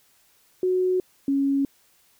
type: tone pair in turn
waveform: sine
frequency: 368.1 / 276.5 Hz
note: F#4 / C#4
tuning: -9 / -4 cents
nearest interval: perfect fourth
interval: 495 cents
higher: first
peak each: -19 dBFS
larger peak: neither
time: 0.63-1 / 1.28-1.65 s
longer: neither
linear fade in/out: 2 ms
effects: white hiss -61 dBFS RMS until 2.19 s

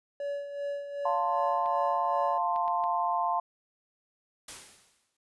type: tone with tremolo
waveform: triangle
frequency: 569 Hz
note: C#5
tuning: 45 cents sharp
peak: -28 dBFS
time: 0.2-2.38 s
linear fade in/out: 2 ms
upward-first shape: sine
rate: 2.6 Hz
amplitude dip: 60%
type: chord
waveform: sine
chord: F major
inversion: none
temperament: equal with one note detuned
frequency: 698.5 / 889.7 / 1046.5 Hz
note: F5 / A5 / C6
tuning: 0 / +19 / 0 cents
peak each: -30 dBFS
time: 1.05-3.4 s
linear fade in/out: 5 ms
type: clicks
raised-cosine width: 0.3 ms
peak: -32 dBFS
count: 4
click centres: 1.66 / 2.561 / 2.68 / 2.839 s
type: noise with exponential decay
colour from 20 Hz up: white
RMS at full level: -40 dBFS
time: 4.48-5.17 s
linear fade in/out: 5 ms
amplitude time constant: 150 ms
effects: resampled to 24000 Hz

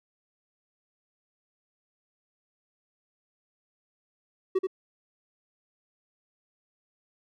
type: tone with echo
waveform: triangle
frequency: 378.1 Hz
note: F#4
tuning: 38 cents sharp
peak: -19 dBFS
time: 4.55-4.59 s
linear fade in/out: 10 ms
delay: 81 ms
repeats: 1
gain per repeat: -4 dB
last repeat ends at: 4.671 s
effects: none

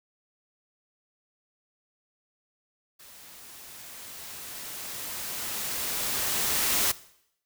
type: noise with level ramp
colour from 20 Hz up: white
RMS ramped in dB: -50 to -24 dBFS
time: 2.99-6.92 s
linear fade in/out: 10 ms
effects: noise-tail reverb RT60 0.7 s tail -18 dB re dry

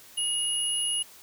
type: tone pair together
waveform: sine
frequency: 2887 / 10288 Hz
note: F#7 / E9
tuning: -43 / -43 cents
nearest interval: octave + minor seventh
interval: 2200 cents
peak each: -28 dBFS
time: 0.17-1.03 s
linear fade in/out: 10 ms
effects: white hiss -51 dBFS RMS until 1.22 s

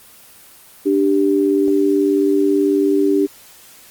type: tone pair together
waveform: sine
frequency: 293.9 / 392.3 Hz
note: D4 / G4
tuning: +1 / +1 cents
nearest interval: perfect fourth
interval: 500 cents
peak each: -15 dBFS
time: 0.85-3.27 s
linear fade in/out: 20 ms
effects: white hiss -44 dBFS RMS until 3.9 s + Opus 24 kbps

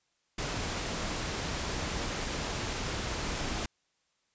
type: noise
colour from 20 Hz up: pink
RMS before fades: -34 dBFS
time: 0.38-3.66 s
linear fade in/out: 5 ms
effects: white hiss -75 dBFS RMS until 4.34 s + resampled to 16000 Hz

